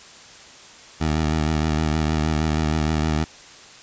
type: tone with vibrato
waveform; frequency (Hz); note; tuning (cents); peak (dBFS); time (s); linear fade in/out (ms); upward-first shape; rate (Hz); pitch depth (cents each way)
15% pulse; 77.7; D#2; -2; -13; 1-3.25; 20; sine; 6.4; 48
effects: white hiss -44 dBFS RMS until 3.82 s + resampled to 16000 Hz